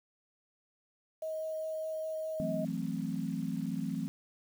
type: tone with vibrato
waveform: sine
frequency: 632 Hz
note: D#5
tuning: 27 cents sharp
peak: -34 dBFS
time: 1.22-2.65 s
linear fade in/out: 5 ms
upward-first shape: triangle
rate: 4.9 Hz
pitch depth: 11 cents each way
type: chord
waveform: sine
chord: F# half-diminished seventh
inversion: third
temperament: equal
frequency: 164.81 / 185 / 220 / 261.6 Hz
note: E3 / F#3 / A3 / C4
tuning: 0 / 0 / 0 / 0 cents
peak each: -38 dBFS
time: 2.4-4.08 s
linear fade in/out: 0 ms
effects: 9-bit